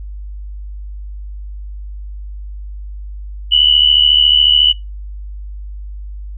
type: tone pair together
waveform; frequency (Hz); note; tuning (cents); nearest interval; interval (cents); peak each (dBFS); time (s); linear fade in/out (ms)
sine; 2926 / 3000; F#7 / F#7; -20 / +23; unison; 43; -10; 3.51-4.73; 20
effects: noise-tail reverb RT60 0.2 s tail -21 dB re dry + added 50 Hz sine -25 dBFS peak until 6.37 s